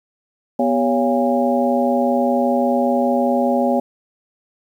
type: tone cluster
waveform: sine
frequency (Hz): 245.3 / 394.5 / 560 / 692 / 817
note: B3 / G4 / C#5 / F5 / G#5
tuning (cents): -12 / +11 / +18 / -16 / -29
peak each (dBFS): -18 / -25 / -19 / -23 / -23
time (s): 0.59-3.8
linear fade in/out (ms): 5
effects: 8-bit